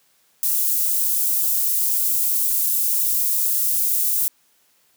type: high-pass noise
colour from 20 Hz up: white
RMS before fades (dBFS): -20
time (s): 0.43-4.28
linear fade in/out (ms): 0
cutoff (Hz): 11000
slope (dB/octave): 12
effects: white hiss -61 dBFS RMS until 4.96 s + high-pass 100 Hz 12 dB/octave